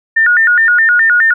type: tone with vibrato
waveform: sine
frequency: 1614 Hz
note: G#6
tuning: 50 cents flat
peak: -6 dBFS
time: 0.16-1.34 s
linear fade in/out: 10 ms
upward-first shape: square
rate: 4.8 Hz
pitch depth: 190 cents each way
effects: none